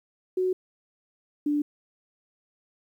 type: tone pair in turn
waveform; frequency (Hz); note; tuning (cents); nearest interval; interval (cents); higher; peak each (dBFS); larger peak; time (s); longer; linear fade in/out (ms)
sine; 370 / 293.7; F#4 / D4; 0 / 0; major third; 400; first; -22; neither; 0.37-0.53 / 1.46-1.62; neither; 5
effects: 10-bit